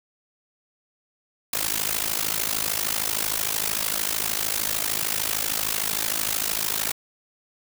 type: noise with amplitude modulation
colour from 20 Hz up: white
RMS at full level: -22 dBFS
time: 1.53-6.92 s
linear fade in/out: 5 ms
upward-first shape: sine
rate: 53.2 Hz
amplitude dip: 90%
effects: none